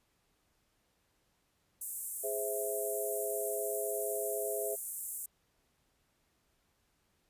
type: high-pass noise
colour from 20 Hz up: pink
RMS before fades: -39 dBFS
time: 1.81-5.26 s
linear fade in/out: 5 ms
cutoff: 7900 Hz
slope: 48 dB/octave
type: chord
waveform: sine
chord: Ab augmented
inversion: none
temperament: equal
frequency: 415.3 / 523.3 / 659.3 Hz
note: Ab4 / C5 / E5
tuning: 0 / 0 / 0 cents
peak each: -37 / -40 / -38 dBFS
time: 2.23-4.76 s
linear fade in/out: 20 ms
effects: pink hiss -75 dBFS RMS until 7.29 s + resampled to 32000 Hz